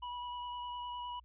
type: tone with vibrato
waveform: square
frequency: 977 Hz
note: B5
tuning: 19 cents flat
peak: -40 dBFS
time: 0.02-1.2 s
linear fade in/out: 10 ms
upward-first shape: square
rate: 9.8 Hz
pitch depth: 9 cents each way
effects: added 60 Hz sine -59 dBFS peak until 1.24 s + resampled to 8000 Hz